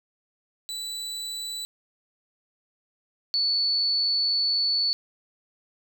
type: tone pair in turn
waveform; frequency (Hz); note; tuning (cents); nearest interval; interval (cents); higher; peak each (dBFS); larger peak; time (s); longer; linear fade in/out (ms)
35% pulse / sine; 3966 / 4452; B7 / C#8; +7 / +7; major second; 200; second; -29 / -21; second; 0.69-1.65 / 3.34-4.93; second; 0
effects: none